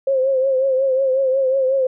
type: tone with vibrato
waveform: sine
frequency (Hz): 530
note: C5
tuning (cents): +22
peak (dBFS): -14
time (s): 0.07-1.87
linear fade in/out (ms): 5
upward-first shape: triangle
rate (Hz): 5.5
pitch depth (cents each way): 66
effects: none